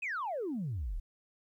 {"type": "exponential sweep", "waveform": "sine", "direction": "down", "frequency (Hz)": [2637, 33], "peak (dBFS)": -32, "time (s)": [0.02, 1], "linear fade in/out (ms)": 10, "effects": ["tanh soft clip ceiling -30 dBFS", "12-bit"]}